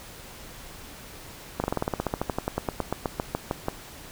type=slowing click train; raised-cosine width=1 ms; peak=-11 dBFS; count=24; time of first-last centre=1.6-3.684 s; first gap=39 ms; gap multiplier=1.07; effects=pink hiss -44 dBFS RMS until 4.11 s